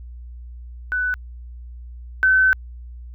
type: tone pair in turn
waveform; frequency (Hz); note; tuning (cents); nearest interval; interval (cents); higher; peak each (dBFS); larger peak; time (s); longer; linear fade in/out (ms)
sine; 1494 / 1525.4; F#6 / G6; +16 / -48; unison; 36; second; -19 / -12; second; 0.92-1.14 / 2.23-2.53; second; 0
effects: added 60 Hz sine -34 dBFS peak until 3.14 s